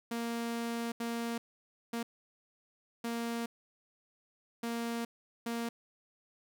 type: tone bursts at uneven times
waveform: sawtooth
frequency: 233.1 Hz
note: A#3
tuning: in tune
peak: -30 dBFS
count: 6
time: 0.11-0.92 / 1-1.38 / 1.93-2.03 / 3.04-3.46 / 4.63-5.05 / 5.46-5.69 s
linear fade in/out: 5 ms
effects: none